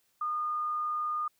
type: tone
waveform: sine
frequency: 1221 Hz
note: D#6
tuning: 33 cents flat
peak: -29 dBFS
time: 0.21-1.28 s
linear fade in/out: 5 ms
effects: white hiss -72 dBFS RMS until 1.39 s